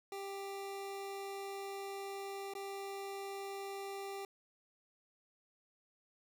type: tone with dropouts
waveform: 25% pulse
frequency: 394.4 Hz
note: G4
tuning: 11 cents sharp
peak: -38 dBFS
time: 0.12-4.25 s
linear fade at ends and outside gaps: 2 ms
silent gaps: 2.537-2.551 s
effects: none